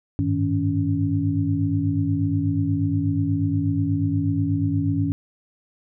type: tone cluster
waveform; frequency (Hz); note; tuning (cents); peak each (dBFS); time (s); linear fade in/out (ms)
sine; 98.5 / 106.8 / 156.7 / 280.3; G2 / G#2 / D#3 / C#4; +9 / +49 / +13 / +19; -24 / -27 / -26 / -23; 0.19-5.12; 0
effects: none